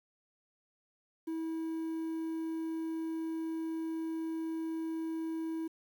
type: tone with quantisation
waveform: triangle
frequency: 324 Hz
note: E4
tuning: 30 cents flat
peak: -32 dBFS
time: 1.27-5.68 s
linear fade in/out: 10 ms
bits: 10
effects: none